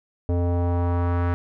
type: tone with low-pass filter sweep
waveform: square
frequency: 87.31 Hz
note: F2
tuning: in tune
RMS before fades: -22 dBFS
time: 0.29-1.34 s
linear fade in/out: 0 ms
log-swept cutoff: 550 to 1500 Hz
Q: 1.7
effects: none